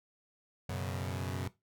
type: chord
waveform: sawtooth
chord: F# suspended fourth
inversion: none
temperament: equal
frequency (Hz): 92.5 / 123.47 / 138.59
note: F#2 / B2 / C#3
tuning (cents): 0 / 0 / 0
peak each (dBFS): -33 / -37 / -37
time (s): 0.69-1.48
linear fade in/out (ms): 5
effects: noise-tail reverb RT60 0.2 s tail -17 dB re dry